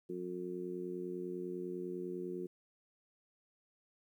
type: harmonic tone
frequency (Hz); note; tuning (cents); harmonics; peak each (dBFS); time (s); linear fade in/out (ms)
90; F#2; -47; 2 / 3 / 4 / 5; -46 / -48 / -40 / -49; 0.09-2.47; 10
effects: 12-bit